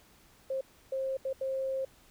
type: tone bursts at uneven times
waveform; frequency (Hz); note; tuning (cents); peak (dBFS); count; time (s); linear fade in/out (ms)
sine; 532; C5; +29; -30; 4; 0.5-0.61 / 0.92-1.17 / 1.25-1.33 / 1.41-1.85; 5
effects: pink hiss -61 dBFS RMS until 2.1 s